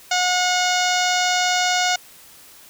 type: harmonic tone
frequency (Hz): 725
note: F#5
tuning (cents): -35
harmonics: 1 / 2 / 3 / 4 / 5 / 6 / 7 / 8 / 9 / 10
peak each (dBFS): -21 / -24 / -26 / -27 / -28 / -29 / -29 / -30 / -31 / -31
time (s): 0.11-1.96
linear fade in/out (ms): 5
effects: white hiss -46 dBFS RMS until 2.69 s